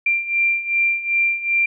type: beating tone pair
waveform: sine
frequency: 2370 / 2372.6 Hz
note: D7 / D7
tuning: +15 / +17 cents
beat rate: 2.6 Hz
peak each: -22 / -18 dBFS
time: 0.06-1.66 s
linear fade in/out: 5 ms
effects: none